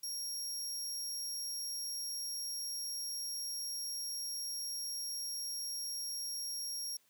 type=tone; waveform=25% pulse; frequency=5588 Hz; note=F8; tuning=in tune; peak=-33 dBFS; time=0.03-6.97 s; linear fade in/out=5 ms; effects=white hiss -71 dBFS RMS until 7.09 s + high-pass 100 Hz 12 dB/octave